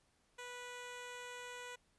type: tone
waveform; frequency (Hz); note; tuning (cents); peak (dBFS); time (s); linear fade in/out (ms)
10% pulse; 491.4; B4; -9; -38; 0.38-1.76; 10
effects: pink hiss -75 dBFS RMS until 1.98 s + resampled to 24000 Hz